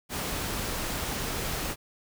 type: noise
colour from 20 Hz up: pink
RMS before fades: -32 dBFS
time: 0.09-1.76 s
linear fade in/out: 50 ms
effects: none